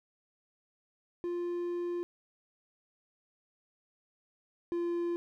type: tone pair in turn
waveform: triangle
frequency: 349.2 / 344.6 Hz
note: F4 / F4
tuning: 0 / -23 cents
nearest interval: unison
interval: 23 cents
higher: first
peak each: -30 / -28 dBFS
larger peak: second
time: 1.24-2.03 / 4.72-5.16 s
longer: first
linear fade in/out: 0 ms
effects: none